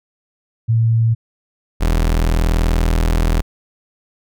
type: tone pair in turn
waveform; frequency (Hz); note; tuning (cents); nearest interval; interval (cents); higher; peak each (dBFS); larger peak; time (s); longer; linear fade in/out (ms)
sine / 35% pulse; 113.9 / 40.76; A#2 / E1; -40 / -19; octave + tritone; 1779; first; -11; neither; 0.68-1.15 / 1.8-3.42; second; 20
effects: none